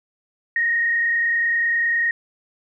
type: tone with frequency modulation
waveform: sine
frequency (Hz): 1864.7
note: A#6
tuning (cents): 0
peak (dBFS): -17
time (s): 0.56-2.11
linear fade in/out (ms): 2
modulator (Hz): 30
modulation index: 0.74
effects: none